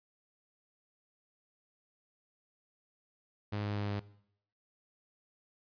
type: tone with pitch steps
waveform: sawtooth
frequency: 103.83 / 103.17 / 102.52 / 101.87 Hz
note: G#2 / G#2 / G#2 / G#2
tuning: 0 / -11 / -22 / -33 cents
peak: -30 dBFS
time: 3.52-4 s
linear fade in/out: 10 ms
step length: 120 ms
effects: noise-tail reverb RT60 0.7 s tail -19 dB re dry + resampled to 11025 Hz